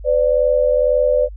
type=tone pair together; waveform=sine; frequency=506 / 588 Hz; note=B4 / D5; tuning=+42 / +2 cents; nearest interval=minor third; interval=260 cents; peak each=-15 dBFS; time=0.04-1.29 s; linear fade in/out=50 ms; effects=added 50 Hz sine -30 dBFS peak until 1.36 s